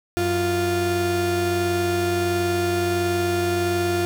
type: tone pair together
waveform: 35% pulse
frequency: 92.66 / 349.2 Hz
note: F#2 / F4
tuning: +3 / 0 cents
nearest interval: octave + major seventh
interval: 2297 cents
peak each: -25 / -19 dBFS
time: 0.17-4.05 s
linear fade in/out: 0 ms
effects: 9-bit